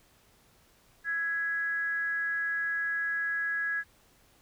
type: tone with frequency modulation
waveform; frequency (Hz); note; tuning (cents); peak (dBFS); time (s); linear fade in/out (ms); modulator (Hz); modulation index
sine; 1666; G#6; +5; -28; 1.04-3.84; 50; 333; 0.31
effects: pink hiss -63 dBFS RMS until 4.41 s